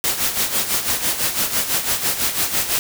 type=noise with tremolo; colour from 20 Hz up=white; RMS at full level=-18 dBFS; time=0.04-2.79 s; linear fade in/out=0 ms; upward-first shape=sine; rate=6 Hz; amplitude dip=65%; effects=none